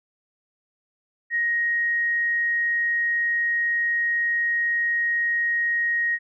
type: tone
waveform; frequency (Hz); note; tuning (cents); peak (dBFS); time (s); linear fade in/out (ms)
sine; 1878; A#6; +12; -20; 1.3-6.19; 50
effects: none